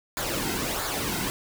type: noise with flanger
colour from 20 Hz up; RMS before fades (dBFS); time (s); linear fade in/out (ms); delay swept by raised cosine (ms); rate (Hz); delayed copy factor
pink; -29; 0.17-1.3; 0; 0.34 to 1.74; 1.5; -0.6
effects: none